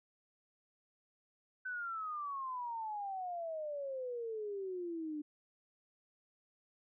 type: exponential sweep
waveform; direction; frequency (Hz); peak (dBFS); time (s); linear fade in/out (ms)
sine; down; 1526 to 293.9; -38; 1.65-5.22; 10
effects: none